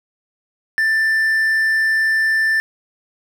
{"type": "tone", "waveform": "triangle", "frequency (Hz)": 1774, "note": "A6", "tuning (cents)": 14, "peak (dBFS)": -12, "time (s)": [0.78, 2.6], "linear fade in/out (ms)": 0, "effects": []}